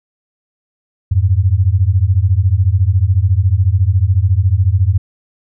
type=beating tone pair; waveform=sine; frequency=87.5 / 101.5 Hz; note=F2 / G#2; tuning=+4 / -39 cents; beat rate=14 Hz; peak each=-12 dBFS; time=1.11-4.98 s; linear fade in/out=10 ms; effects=none